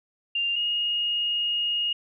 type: tone pair in turn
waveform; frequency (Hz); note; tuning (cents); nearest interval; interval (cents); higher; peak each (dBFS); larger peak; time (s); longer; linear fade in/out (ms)
sine; 2794 / 2861; F7 / F7; 0 / +41; unison; 41; second; -23 / -23; neither; 0.35-0.56 / 0.56-1.93; second; 5
effects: none